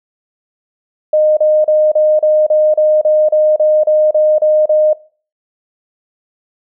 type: tone bursts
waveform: sine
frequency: 614 Hz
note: D#5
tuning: 23 cents flat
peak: -7 dBFS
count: 14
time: 1.13-4.932 s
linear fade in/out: 5 ms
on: 240 ms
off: 34 ms
effects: noise-tail reverb RT60 0.4 s tail -20 dB re dry